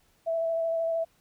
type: tone with vibrato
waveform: sine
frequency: 659.3 Hz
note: E5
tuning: in tune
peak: -25 dBFS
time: 0.26-1.05 s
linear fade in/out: 20 ms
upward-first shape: square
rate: 13 Hz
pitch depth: 11 cents each way
effects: pink hiss -66 dBFS RMS until 1.2 s